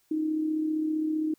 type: tone with amplitude modulation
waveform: sine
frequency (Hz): 311.5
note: D#4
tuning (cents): +2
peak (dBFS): -23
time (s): 0.11-1.34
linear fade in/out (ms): 5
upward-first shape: sine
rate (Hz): 35.3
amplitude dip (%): 45
effects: white hiss -68 dBFS RMS until 1.38 s